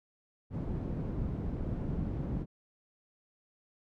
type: low-pass noise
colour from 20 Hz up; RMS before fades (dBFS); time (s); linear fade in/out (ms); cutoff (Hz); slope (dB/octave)
white; -35; 0.5-2.46; 50; 190; 12
effects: none